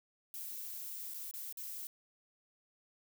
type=noise with dropouts; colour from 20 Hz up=violet; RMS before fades=-44 dBFS; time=0.34-1.87 s; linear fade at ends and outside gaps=1 ms; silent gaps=1.138-1.143 / 1.312-1.338 / 1.526-1.572 s; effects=none